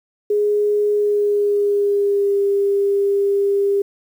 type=tone with pitch glide; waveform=sine; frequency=415.3 to 399.8 Hz; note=G#4 to G4; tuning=0 to +34 cents; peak=-14 dBFS; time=0.3-3.82 s; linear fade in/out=5 ms; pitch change=-66 cents; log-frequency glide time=0.93-2.4 s; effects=8-bit